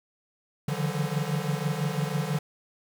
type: tone cluster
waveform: square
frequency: 142.9 / 148.9 / 167.3 / 173.3 / 189.5 Hz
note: D3 / D3 / E3 / F3 / F#3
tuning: -47 / +24 / +26 / -13 / +42 cents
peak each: -33 / -31 / -34 / -38 / -37 dBFS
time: 0.68-2.39 s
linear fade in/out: 5 ms
effects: 9-bit